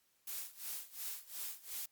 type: noise with tremolo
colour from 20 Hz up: blue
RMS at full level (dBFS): -41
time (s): 0.27-1.86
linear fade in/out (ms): 5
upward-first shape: sine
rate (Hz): 2.8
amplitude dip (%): 90
effects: white hiss -75 dBFS RMS until 1.91 s + Opus 48 kbps